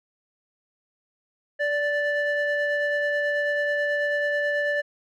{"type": "ring-modulated tone", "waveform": "triangle", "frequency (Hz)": 587.3, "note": "D5", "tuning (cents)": 0, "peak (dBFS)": -17, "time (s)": [1.59, 4.82], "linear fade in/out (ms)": 20, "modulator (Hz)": 1170, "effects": []}